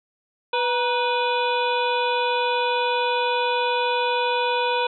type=harmonic tone with a mistuned harmonic; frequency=493.9 Hz; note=B4; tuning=in tune; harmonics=1 / 2 / 3 / 5 / 6 / 7 / 8; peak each=-24 / -23 / -31 / -29 / -37 / -31 / -37 dBFS; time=0.53-4.87 s; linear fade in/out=5 ms; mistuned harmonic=2; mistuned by=-67 cents; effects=none